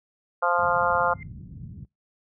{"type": "harmonic tone", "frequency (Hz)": 174.61, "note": "F3", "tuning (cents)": 0, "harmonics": [3, 4, 5, 6, 7, 8], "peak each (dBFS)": [-27, -27, -27, -27, -27, -27], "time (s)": [0.42, 1.14], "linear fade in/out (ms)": 10}
{"type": "low-pass noise", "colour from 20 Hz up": "pink", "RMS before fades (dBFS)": -37, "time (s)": [0.58, 1.85], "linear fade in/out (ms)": 2, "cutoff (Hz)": 190, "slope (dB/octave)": 24}
{"type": "tone with exponential growth", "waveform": "sine", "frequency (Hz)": 2093, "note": "C7", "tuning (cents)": 0, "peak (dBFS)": -36, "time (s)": [1.12, 1.23], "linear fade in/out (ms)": 2, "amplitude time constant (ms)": 23}
{"effects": ["noise-tail reverb RT60 0.2 s tail -25 dB re dry", "high-pass 80 Hz 12 dB/octave"]}